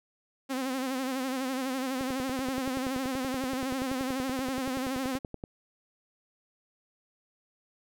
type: tone with vibrato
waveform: sawtooth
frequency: 261.6 Hz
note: C4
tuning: in tune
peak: -26 dBFS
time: 0.49-5.19 s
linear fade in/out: 20 ms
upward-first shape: sine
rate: 12 Hz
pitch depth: 67 cents each way
type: click train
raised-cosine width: 2 ms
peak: -24 dBFS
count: 37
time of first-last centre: 2.01-5.439 s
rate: 10.5 Hz
effects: none